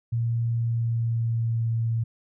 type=tone with pitch glide; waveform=sine; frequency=116.54 to 114.47 Hz; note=A#2 to A#2; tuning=0 to -31 cents; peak=-22 dBFS; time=0.12-2.04 s; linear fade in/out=10 ms; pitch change=-31 cents; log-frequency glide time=0.51-1.71 s; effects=none